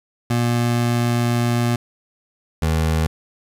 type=tone pair in turn; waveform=25% pulse; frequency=119.5 / 79.76 Hz; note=A#2 / D#2; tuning=+43 / +43 cents; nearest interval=perfect fifth; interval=700 cents; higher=first; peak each=-13 dBFS; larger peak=neither; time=0.3-1.76 / 2.62-3.07 s; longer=first; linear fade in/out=5 ms; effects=resampled to 32000 Hz + 8-bit